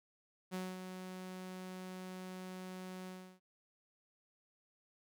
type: tone with ADSR envelope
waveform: sawtooth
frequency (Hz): 185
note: F#3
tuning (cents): 0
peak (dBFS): -34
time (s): 0.51-3.4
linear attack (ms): 34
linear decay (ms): 220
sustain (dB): -7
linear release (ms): 330
effects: none